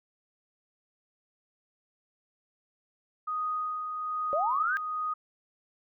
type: tone with tremolo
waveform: sine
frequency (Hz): 1244.5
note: D#6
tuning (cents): 0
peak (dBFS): -28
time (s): 3.27-5.14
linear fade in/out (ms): 10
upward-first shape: sine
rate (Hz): 1.2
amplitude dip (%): 40
type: linear sweep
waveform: sine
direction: up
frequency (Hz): 548 to 1628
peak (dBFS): -26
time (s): 4.33-4.77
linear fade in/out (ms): 0
effects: none